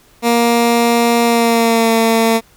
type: tone with pitch glide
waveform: 15% pulse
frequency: 235 to 226.5 Hz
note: A#3 to A#3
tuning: +14 to -50 cents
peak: -4 dBFS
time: 0.22-2.41 s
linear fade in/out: 50 ms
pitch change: -64 cents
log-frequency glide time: 1.24-1.93 s
effects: pink hiss -49 dBFS RMS until 2.56 s